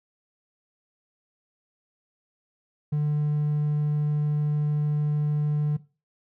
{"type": "tone", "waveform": "triangle", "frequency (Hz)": 148.9, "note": "D3", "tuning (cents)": 24, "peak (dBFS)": -19, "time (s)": [2.92, 5.77], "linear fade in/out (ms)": 10, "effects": ["noise-tail reverb RT60 0.3 s tail -18 dB re dry", "tanh soft clip ceiling -15 dBFS"]}